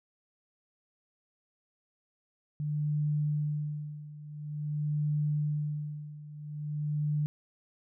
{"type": "tone with tremolo", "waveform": "sine", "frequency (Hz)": 149.2, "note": "D3", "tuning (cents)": 28, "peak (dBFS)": -26, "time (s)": [2.6, 7.26], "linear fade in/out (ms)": 0, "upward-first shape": "sine", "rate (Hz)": 0.48, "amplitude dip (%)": 85, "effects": []}